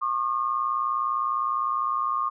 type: tone pair together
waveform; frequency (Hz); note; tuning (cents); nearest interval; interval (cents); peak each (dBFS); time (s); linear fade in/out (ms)
sine; 1086.2 / 1206; C#6 / D6; -36 / +46; major second; 182; -26 / -26; 0.01-2.3; 20
effects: none